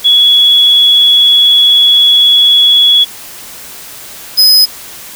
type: tone pair in turn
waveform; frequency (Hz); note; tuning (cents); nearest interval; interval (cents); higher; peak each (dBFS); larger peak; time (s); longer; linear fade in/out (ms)
sine / 45% pulse; 3371 / 5051; G#7 / D#8; +25 / +25; perfect fifth; 700; second; -3; neither; 0.04-3.05 / 4.37-4.66; first; 20
effects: white hiss -29 dBFS RMS until 5.15 s